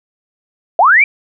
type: linear sweep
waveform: sine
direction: up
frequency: 622.3 to 2400 Hz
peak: -5 dBFS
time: 0.79-1.04 s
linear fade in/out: 2 ms
effects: none